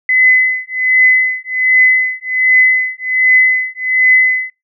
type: tone with tremolo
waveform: sine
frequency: 2024 Hz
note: B6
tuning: 42 cents sharp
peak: -4 dBFS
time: 0.09-4.5 s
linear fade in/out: 2 ms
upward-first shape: triangle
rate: 1.3 Hz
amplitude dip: 100%
effects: noise-tail reverb RT60 0.2 s tail -21 dB re dry